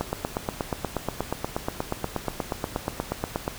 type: click train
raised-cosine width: 1 ms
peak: -11 dBFS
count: 30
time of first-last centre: 0.01-3.479 s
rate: 8.36 Hz
effects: pink hiss -40 dBFS RMS until 3.58 s